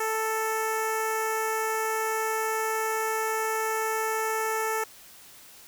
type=tone with notch filter; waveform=10% pulse; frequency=440.6 Hz; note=A4; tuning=2 cents sharp; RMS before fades=-28 dBFS; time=0-4.84 s; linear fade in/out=5 ms; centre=3600 Hz; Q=0.68; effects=white hiss -50 dBFS RMS until 5.67 s